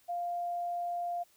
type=tone; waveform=sine; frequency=698.5 Hz; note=F5; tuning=in tune; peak=-32 dBFS; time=0.08-1.24 s; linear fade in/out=20 ms; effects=white hiss -66 dBFS RMS until 1.36 s